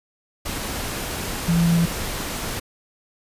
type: tone in noise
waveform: sine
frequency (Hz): 169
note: E3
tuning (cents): +43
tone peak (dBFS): -15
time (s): 1.48-1.86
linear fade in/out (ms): 10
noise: pink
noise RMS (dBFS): -28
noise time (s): 0.45-2.6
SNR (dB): +10
effects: resampled to 32000 Hz